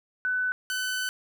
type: tone pair in turn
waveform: sine / sawtooth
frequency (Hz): 1500 / 1507.6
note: F#6 / F#6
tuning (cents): +23 / +32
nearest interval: unison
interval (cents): 9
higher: second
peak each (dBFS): -24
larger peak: neither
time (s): 0.25-0.52 / 0.7-1.09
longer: second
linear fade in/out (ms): 0
effects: none